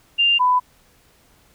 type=tone pair in turn; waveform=sine; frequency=2794 / 998.2 Hz; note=F7 / B5; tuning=0 / +18 cents; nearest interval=octave + tritone; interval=1782 cents; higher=first; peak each=-13 dBFS; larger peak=neither; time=0.18-0.39 / 0.39-0.6 s; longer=neither; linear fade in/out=20 ms; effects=pink hiss -56 dBFS RMS until 1.54 s